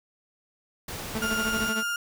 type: noise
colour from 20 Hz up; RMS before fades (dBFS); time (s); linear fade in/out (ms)
pink; -36; 0.88-1.7; 5
type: tone with tremolo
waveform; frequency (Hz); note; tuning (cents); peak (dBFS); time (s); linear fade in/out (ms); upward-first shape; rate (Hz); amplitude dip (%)
sawtooth; 220; A3; 0; -23; 1.15-1.83; 2; sine; 13; 75
type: tone with vibrato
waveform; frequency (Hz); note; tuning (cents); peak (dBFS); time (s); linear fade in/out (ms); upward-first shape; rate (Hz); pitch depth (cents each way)
35% pulse; 1408; F6; +14; -25; 1.22-1.96; 2; sine; 18; 13
effects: none